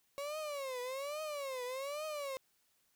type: tone with vibrato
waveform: 35% pulse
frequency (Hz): 554.4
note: C#5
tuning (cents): 0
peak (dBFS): -37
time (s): 0.18-2.37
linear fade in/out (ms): 0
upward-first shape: triangle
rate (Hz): 1.2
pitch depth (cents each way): 220
effects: white hiss -75 dBFS RMS until 2.95 s